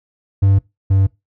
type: tone pair in turn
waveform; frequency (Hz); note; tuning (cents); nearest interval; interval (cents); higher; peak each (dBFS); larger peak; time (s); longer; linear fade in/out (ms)
triangle; 98 / 96.87; G2 / G2; 0 / -20; unison; 20; first; -7 / -8; first; 0.42-0.59 / 0.9-1.07; neither; 10
effects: noise-tail reverb RT60 0.2 s tail -21 dB re dry